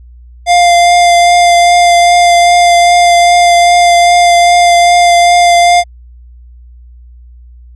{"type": "tone with vibrato", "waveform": "square", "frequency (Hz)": 698.5, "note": "F5", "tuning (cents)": 0, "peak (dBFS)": -4, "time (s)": [0.46, 5.84], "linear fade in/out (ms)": 50, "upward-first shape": "triangle", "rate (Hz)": 2.5, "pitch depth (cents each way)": 16, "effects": ["added 60 Hz sine -32 dBFS peak until 7.75 s", "resampled to 22050 Hz"]}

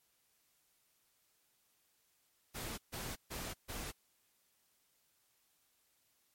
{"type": "noise bursts", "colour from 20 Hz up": "pink", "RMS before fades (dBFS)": -43, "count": 4, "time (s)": [2.54, 3.92], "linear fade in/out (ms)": 20, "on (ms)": 240, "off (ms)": 140, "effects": ["white hiss -75 dBFS RMS until 6.34 s", "MP3 64 kbps"]}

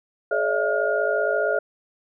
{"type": "tone cluster", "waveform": "sine", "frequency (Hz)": [424.7, 559, 610, 665, 1425], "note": ["G#4", "C#5", "D#5", "E5", "F6"], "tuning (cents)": [39, 14, -34, 15, 34], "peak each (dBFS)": -26, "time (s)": [0.31, 1.59], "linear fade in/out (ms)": 5, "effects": []}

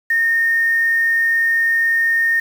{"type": "tone with quantisation", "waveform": "sine", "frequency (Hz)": 1834, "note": "A#6", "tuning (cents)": -29, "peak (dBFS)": -13, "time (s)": [0.1, 2.4], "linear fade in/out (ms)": 5, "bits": 6, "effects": []}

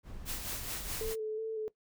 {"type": "noise", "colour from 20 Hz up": "brown", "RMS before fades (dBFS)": -44, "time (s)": [0.03, 1.15], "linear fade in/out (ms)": 50}
{"type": "noise with tremolo", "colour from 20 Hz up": "white", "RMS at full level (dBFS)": -38, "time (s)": [0.25, 1.16], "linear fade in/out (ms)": 50, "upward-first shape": "sine", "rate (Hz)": 4.7, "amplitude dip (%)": 50}
{"type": "tone with vibrato", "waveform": "sine", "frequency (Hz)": 438.1, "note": "A4", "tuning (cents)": -7, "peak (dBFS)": -33, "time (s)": [1.01, 1.68], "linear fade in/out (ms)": 0, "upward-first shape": "square", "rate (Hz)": 2.7, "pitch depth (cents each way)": 21}
{"effects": ["noise-tail reverb RT60 0.1 s tail -19 dB re dry"]}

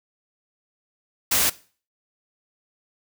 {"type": "noise", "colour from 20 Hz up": "white", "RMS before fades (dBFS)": -20, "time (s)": [1.31, 1.5], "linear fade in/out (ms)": 10, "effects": ["noise-tail reverb RT60 0.4 s tail -19 dB re dry"]}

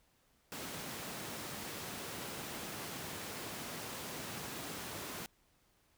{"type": "high-pass noise", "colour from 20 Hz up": "pink", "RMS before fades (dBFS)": -44, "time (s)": [0.52, 5.26], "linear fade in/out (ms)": 0, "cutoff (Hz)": 130, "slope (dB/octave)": 12, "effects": ["pink hiss -72 dBFS RMS until 5.97 s"]}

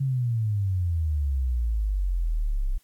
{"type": "exponential sweep", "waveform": "sine", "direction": "down", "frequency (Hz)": [138.59, 31.29], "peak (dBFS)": -22, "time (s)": [0, 2.78], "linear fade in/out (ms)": 10, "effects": ["white hiss -64 dBFS RMS until 2.83 s", "AAC 64 kbps"]}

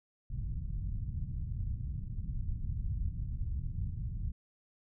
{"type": "low-pass noise", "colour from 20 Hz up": "pink", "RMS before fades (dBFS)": -36, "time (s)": [0.3, 4.32], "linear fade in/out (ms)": 5, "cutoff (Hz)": 140, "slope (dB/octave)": 24, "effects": []}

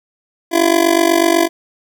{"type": "tone with amplitude modulation", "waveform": "25% pulse", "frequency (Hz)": 337.1, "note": "E4", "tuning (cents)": 39, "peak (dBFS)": -3, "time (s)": [0.51, 1.49], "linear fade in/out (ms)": 50, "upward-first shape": "sine", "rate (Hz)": 48.1, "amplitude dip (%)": 85, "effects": []}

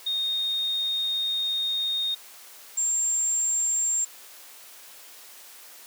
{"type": "tone pair in turn", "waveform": "sine", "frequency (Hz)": [3697, 7394], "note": ["A#7", "A#8"], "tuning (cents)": [-15, -15], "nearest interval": "octave", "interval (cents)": 1200, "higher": "second", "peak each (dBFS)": [-24, -22], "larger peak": "second", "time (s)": [[0.06, 2.15], [2.77, 4.05]], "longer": "first", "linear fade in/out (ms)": 10, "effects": ["white hiss -47 dBFS RMS until 5.86 s", "high-pass 400 Hz 12 dB/octave"]}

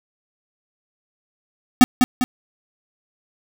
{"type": "tone with echo", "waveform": "square", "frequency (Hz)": 251.7, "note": "B3", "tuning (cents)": 33, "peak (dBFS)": -5, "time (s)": [1.81, 1.84], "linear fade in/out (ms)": 0, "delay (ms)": 200, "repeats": 2, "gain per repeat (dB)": -6, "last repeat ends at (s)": 2.24, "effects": []}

